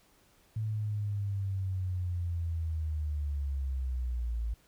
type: linear sweep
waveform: sine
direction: down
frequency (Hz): 110 to 55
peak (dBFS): -30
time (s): 0.56-4.54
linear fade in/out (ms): 5
effects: pink hiss -65 dBFS RMS until 4.67 s